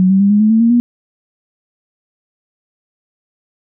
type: tone with pitch steps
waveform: sine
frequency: 185.4 / 192.38 / 199.63 / 207.1 / 214.9 / 223 / 231.4 / 240.2 Hz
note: F#3 / G3 / G3 / G#3 / A3 / A3 / A#3 / B3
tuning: +4 / -32 / +32 / -5 / -41 / +23 / -13 / -48 cents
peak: -7 dBFS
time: 0-0.8 s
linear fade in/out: 0 ms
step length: 100 ms
effects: none